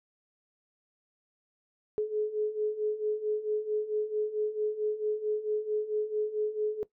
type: beating tone pair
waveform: sine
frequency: 422.8 / 427.3 Hz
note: G#4 / G#4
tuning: +31 / +49 cents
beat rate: 4.5 Hz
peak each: -33 / -29 dBFS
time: 1.98-6.83 s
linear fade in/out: 0 ms
effects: noise-tail reverb RT60 0.1 s tail -18 dB re dry